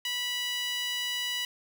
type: tone with high-pass filter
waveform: sawtooth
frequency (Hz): 981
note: B5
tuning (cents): -12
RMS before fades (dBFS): -32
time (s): 0.05-1.45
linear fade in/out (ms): 2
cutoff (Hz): 2600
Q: 3.4
effects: none